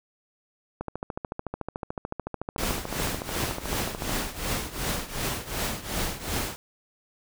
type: click train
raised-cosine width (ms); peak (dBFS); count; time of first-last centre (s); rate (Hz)
1; -17; 47; 0.81-4.168; 13.7
type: noise with tremolo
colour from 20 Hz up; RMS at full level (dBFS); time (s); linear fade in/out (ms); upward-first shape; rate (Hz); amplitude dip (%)
pink; -27; 2.58-6.56; 0; triangle; 2.7; 85
effects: none